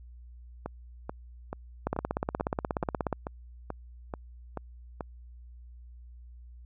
two click trains, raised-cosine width 1 ms, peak -20 / -14 dBFS, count 11 / 22, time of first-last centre 0.66-5.008 / 1.87-3.127 s, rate 2.3 / 16.7 Hz, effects added 60 Hz sine -46 dBFS peak until 6.65 s

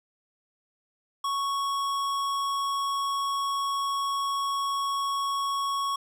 sine tone with tanh clipping, 1108.7 Hz, C#6, in tune, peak -28 dBFS, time 1.24-5.96 s, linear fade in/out 5 ms, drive 18 dB, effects none

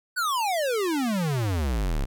square exponential sweep, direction down, 1534 to 30.87 Hz, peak -24 dBFS, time 0.16-2.06 s, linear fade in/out 20 ms, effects none

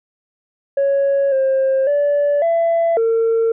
sine tone with pitch steps, 555 / 533 / 578 / 670 / 454.6 Hz, C#5 / C5 / D5 / E5 / A#4, +2 / +32 / -28 / +28 / -43 cents, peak -11 dBFS, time 0.77-3.52 s, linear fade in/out 5 ms, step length 550 ms, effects tanh soft clip ceiling -11 dBFS

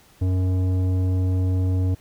sine tone with tanh clipping, 92.5 Hz, F#2, in tune, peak -20 dBFS, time 0.21-1.95 s, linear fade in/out 10 ms, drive 12 dB, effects pink hiss -54 dBFS RMS until 2 s

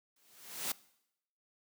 white noise with exponential growth, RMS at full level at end -33 dBFS, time 0.16-0.72 s, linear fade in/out 5 ms, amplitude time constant 120 ms, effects noise-tail reverb RT60 0.8 s tail -21 dB re dry + high-pass 150 Hz 12 dB/octave

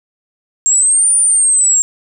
sine linear two-way sweep, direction up then down, 7420 to 9397 to 7420 Hz, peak -8 dBFS, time 0.66-1.82 s, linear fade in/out 0 ms, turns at 1.15 s, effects none

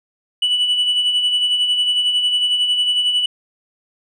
sine tone with tremolo, 2960 Hz, F#7, in tune, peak -10 dBFS, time 0.42-3.26 s, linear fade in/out 5 ms, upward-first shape sine, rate 11 Hz, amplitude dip 55%, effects tanh soft clip ceiling -12 dBFS

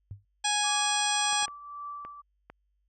sine tone with exponential decay, 100.1 Hz, G2, 37 cents sharp, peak -33 dBFS, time 0.11-0.25 s, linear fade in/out 0 ms, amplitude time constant 30 ms
harmonic tone, 830.6 Hz, G#5, in tune, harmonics 1 / 2 / 3 / 4 / 5 / 6 / 7 / 9 / 10, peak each -30 / -35 / -35 / -31 / -38 / -38 / -34 / -36 / -34 dBFS, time 0.44-1.46 s, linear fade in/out 10 ms
sine tone with tremolo, 1162 Hz, D6, 19 cents flat, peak -35 dBFS, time 0.63-2.22 s, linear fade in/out 20 ms, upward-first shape triangle, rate 1.8 Hz, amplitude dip 65%
clicks, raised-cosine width 0.5 ms, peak -29 dBFS, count 5, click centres 1.33 / 1.427 / 1.481 / 2.05 / 2.5 s
effects added 50 Hz sine -70 dBFS peak until 2.88 s

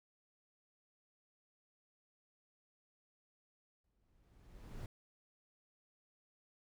brown noise with exponential growth, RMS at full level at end -44 dBFS, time 3.84-4.86 s, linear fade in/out 2 ms, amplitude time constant 220 ms, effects none

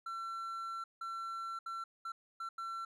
triangle tone bursts at uneven times, 1350 Hz, E6, 41 cents sharp, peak -37 dBFS, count 6, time 0.06-0.84 / 1.01-1.59 / 1.66-1.84 / 2.05-2.12 / 2.4-2.49 / 2.58-2.85 s, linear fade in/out 5 ms, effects none

